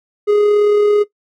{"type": "tone with amplitude modulation", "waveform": "triangle", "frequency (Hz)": 415.3, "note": "G#4", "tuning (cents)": 0, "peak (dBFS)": -6, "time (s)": [0.27, 1.04], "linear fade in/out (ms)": 20, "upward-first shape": "sine", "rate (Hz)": 38, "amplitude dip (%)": 30, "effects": ["noise-tail reverb RT60 0.1 s tail -17 dB re dry"]}